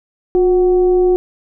sine tone with frequency modulation, 360.9 Hz, F#4, 43 cents flat, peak -9 dBFS, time 0.35-1.16 s, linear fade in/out 0 ms, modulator 387 Hz, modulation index 0.33, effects none

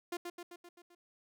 sawtooth tone with echo, 349.2 Hz, F4, in tune, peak -32 dBFS, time 0.12-0.17 s, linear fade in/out 5 ms, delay 130 ms, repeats 6, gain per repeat -4 dB, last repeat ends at 0.95 s, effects none

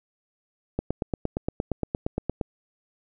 click train, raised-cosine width 2 ms, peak -12 dBFS, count 15, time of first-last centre 0.79-2.412 s, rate 8.63 Hz, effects none

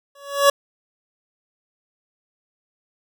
25% pulse tone with exponential growth, 563 Hz, C#5, 27 cents sharp, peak -5 dBFS, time 0.15-0.5 s, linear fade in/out 5 ms, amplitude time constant 75 ms, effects none

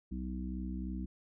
harmonic tone, 63.2 Hz, B1, 41 cents sharp, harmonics 1 / 3 / 4 / 5, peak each -39 / -40 / -45 / -46 dBFS, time 0.11-1.06 s, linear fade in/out 10 ms, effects none

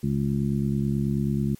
harmonic tone, 69.3 Hz, C#2, in tune, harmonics 1 / 2 / 3 / 4 / 5, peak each -34 / -25 / -25 / -36 / -34 dBFS, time 0.03-1.55 s, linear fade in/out 5 ms, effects white hiss -56 dBFS RMS until 1.59 s + MP3 64 kbps

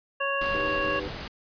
harmonic tone, 554.4 Hz, C#5, in tune, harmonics 1 / 2 / 3 / 5, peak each -30 / -30 / -31 / -31 dBFS, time 0.2-1 s, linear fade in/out 10 ms
pink noise, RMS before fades -36 dBFS, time 0.41-1.28 s, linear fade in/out 5 ms
sine chord, Eb augmented, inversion none, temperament equal with one note detuned, 308.4 / 392 / 493.9 Hz, Eb4 / G4 / B4, -15 / 0 / 0 cents, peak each -36 dBFS, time 0.54-1.08 s, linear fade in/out 2 ms
effects resampled to 11025 Hz

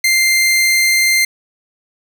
sawtooth tone, 2093 Hz, C7, in tune, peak -7 dBFS, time 0.04-1.25 s, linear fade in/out 5 ms, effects none

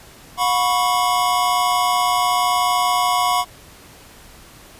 square chord, F# suspended fourth, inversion none, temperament equal with one note detuned, 721.4 / 987.8 / 1108.7 Hz, F#5 / B5 / C#6, -44 / 0 / 0 cents, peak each -21 dBFS, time 0.37-3.45 s, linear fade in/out 50 ms, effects pink hiss -44 dBFS RMS until 4.79 s + resampled to 32000 Hz

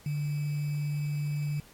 sine tone with sample-and-hold, 146.83 Hz, D3, in tune, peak -28 dBFS, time 0.06-1.6 s, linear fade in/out 2 ms, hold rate 2450 Hz, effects pink hiss -56 dBFS RMS until 1.73 s + AAC 64 kbps

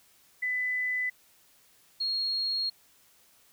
sine tone pair in turn, 2001 / 4279 Hz, B6 / C8, +22 / +38 cents, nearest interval octave + minor second, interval 1316 cents, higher second, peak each -27 dBFS, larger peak neither, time 0.42-1.1 / 2-2.7 s, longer second, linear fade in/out 10 ms, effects white hiss -62 dBFS RMS until 3.52 s

